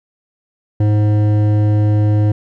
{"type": "tone with hard clipping", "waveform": "triangle", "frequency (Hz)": 105.2, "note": "G#2", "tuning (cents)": 23, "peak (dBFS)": -12, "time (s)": [0.8, 2.32], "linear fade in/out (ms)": 5, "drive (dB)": 15, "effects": []}